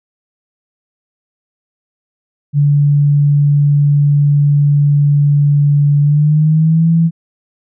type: tone with pitch glide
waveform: sine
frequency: 144.6 to 165.15 Hz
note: D3 to E3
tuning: -27 to +4 cents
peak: -7 dBFS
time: 2.53-7.11 s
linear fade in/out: 50 ms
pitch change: +231 cents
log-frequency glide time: 6.01-6.89 s
effects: none